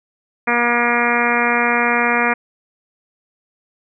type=harmonic tone; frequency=238.8 Hz; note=A#3; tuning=42 cents sharp; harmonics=1 / 2 / 3 / 4 / 5 / 6 / 7 / 8 / 9 / 10; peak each=-23 / -23 / -23 / -23 / -23 / -23 / -23 / -23 / -23 / -23 dBFS; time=0.47-2.34 s; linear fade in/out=10 ms; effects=none